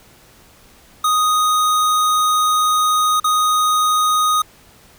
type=tone with dropouts; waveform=square; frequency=1244.5 Hz; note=D#6; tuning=in tune; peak=-14 dBFS; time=1.04-4.42 s; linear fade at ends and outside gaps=5 ms; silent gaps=3.2-3.242 s; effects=pink hiss -48 dBFS RMS until 4.98 s